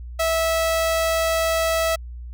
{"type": "tone", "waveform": "sawtooth", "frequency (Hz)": 653, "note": "E5", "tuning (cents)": -17, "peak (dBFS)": -15, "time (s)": [0.19, 1.96], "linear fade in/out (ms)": 10, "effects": ["added 60 Hz sine -32 dBFS peak until 2.33 s"]}